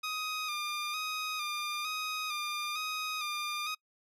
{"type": "tone with vibrato", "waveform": "15% pulse", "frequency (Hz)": 1228, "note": "D#6", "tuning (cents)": -23, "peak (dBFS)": -27, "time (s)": [0.03, 3.75], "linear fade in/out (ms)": 10, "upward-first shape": "square", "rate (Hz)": 1.1, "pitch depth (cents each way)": 37, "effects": ["noise-tail reverb RT60 0.1 s tail -25 dB re dry", "low-pass 11000 Hz 12 dB/octave"]}